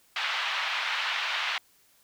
white band-pass noise, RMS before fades -30 dBFS, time 0.16-1.58 s, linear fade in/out 2 ms, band 850 to 3400 Hz, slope 24 dB/octave, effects white hiss -63 dBFS RMS until 2.03 s

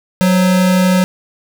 square tone pair together, 185.14 / 523.3 Hz, F#3 / C5, +1 / 0 cents, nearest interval octave + tritone, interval 1799 cents, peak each -10 / -22 dBFS, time 0.21-1.04 s, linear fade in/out 0 ms, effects none

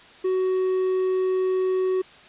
triangle tone, 373.3 Hz, F#4, 15 cents sharp, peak -18 dBFS, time 0.24-2.02 s, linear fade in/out 10 ms, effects white hiss -48 dBFS RMS until 2.28 s + resampled to 8000 Hz

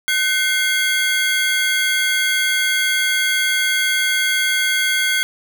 square tone cluster, 1520 / 2120 / 3318 Hz, F#6 / C7 / G#7, +46 / +22 / -2 cents, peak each -21 dBFS, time 0.08-5.23 s, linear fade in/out 0 ms, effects 7-bit

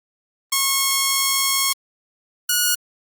5% pulse tone pair in turn, 1089 / 1453.6 Hz, C#6 / F#6, -31 / -31 cents, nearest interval perfect fourth, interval 500 cents, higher second, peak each -5 dBFS, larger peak neither, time 0.52-1.73 / 2.49-2.75 s, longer first, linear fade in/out 5 ms, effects Opus 32 kbps

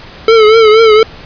square tone with vibrato, 440 Hz, A4, in tune, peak -3 dBFS, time 0.28-1.03 s, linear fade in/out 2 ms, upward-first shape triangle, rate 4.2 Hz, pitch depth 79 cents each way, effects pink hiss -32 dBFS RMS until 1.25 s + resampled to 11025 Hz

